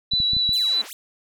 sine tone with vibrato, 3951 Hz, B7, in tune, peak -18 dBFS, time 0.11-0.82 s, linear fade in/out 10 ms, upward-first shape triangle, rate 4.9 Hz, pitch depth 20 cents each way
clicks, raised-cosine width 5 ms, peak -20 dBFS, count 5, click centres 0.136 / 0.202 / 0.334 / 0.367 / 0.492 s
5% pulse exponential two-way sweep, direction down then up, 4214 to 200.7 to 4214 Hz, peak -26 dBFS, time 0.53-0.93 s, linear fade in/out 0 ms, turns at 0.83 s
effects none

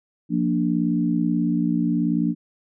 sine chord, Bb major, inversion second, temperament equal, 174.61 / 233.1 / 293.7 Hz, F3 / Bb3 / D4, 0 / 0 / 0 cents, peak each -23 dBFS, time 0.29-2.35 s, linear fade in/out 50 ms, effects none

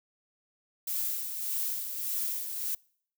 violet noise with tremolo, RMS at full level -31 dBFS, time 0.87-2.75 s, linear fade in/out 5 ms, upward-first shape sine, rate 1.7 Hz, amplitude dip 50%, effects noise-tail reverb RT60 0.6 s tail -26 dB re dry

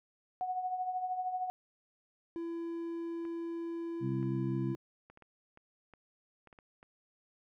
sine tone with tremolo, 737 Hz, F#5, 7 cents flat, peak -30 dBFS, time 0.41-1.5 s, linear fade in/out 0 ms, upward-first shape triangle, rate 13 Hz, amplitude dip 65%
triangle tone, 335.5 Hz, E4, 31 cents sharp, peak -34 dBFS, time 2.36-4.75 s, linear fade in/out 0 ms
clicks, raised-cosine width 0.5 ms, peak -40 dBFS, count 11, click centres 3.252 / 4.229 / 5.1 / 5.174 / 5.223 / 5.574 / 5.937 / 6.473 / 6.528 / 6.588 / 6.829 s
harmonic tone, 65.41 Hz, C2, in tune, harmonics 2 / 3 / 4, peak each -34 / -38 / -40 dBFS, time 4-4.76 s, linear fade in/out 50 ms
effects none

